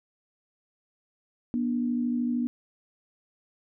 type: tone pair together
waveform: sine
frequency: 241.7 / 294.8 Hz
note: B3 / D4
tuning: -37 / +7 cents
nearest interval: minor third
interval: 344 cents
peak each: -25 / -33 dBFS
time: 1.54-2.47 s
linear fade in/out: 0 ms
effects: none